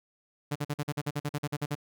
sawtooth tone bursts, 146.4 Hz, D3, 5 cents flat, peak -25 dBFS, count 14, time 0.51-1.752 s, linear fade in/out 10 ms, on 46 ms, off 46 ms, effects none

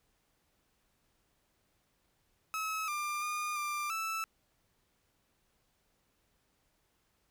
30% pulse tone with pitch steps, 1289 / 1194 / 1215 / 1189 / 1318 Hz, E6 / D6 / D#6 / D6 / E6, -39 / +28 / -42 / +21 / -1 cents, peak -31 dBFS, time 2.54-4.24 s, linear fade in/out 0 ms, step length 340 ms, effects pink hiss -75 dBFS RMS until 7.3 s

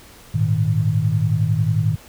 sine chord, Ab suspended second, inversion none, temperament equal with one note detuned, 103.83 / 114.87 / 155.56 Hz, Ab2 / Bb2 / Eb3, 0 / -25 / 0 cents, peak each -20 dBFS, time 0.34-1.96 s, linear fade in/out 10 ms, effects pink hiss -45 dBFS RMS until 2.08 s

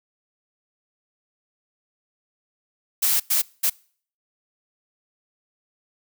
blue noise bursts at uneven times, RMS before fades -20 dBFS, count 3, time 3.02-3.2 / 3.3-3.42 / 3.63-3.7 s, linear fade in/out 10 ms, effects noise-tail reverb RT60 0.5 s tail -25 dB re dry

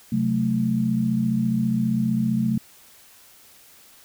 sine chord, F# diminished, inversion second, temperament equal, 130.81 / 185 / 220 Hz, C3 / F#3 / A3, 0 / 0 / 0 cents, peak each -26 / -26 / -21 dBFS, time 0.12-2.58 s, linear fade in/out 5 ms, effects white hiss -51 dBFS RMS until 4.04 s

